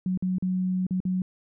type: tone with dropouts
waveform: sine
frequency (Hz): 184.6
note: F#3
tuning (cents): -4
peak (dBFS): -23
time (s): 0.06-1.22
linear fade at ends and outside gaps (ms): 2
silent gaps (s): 0.175-0.224 / 0.384-0.424 / 0.867-0.908 / 1.003-1.052
effects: none